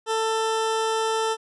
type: tone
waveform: 20% pulse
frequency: 444.3 Hz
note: A4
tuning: 17 cents sharp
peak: -17 dBFS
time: 0.06-1.37 s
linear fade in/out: 50 ms
effects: resampled to 24000 Hz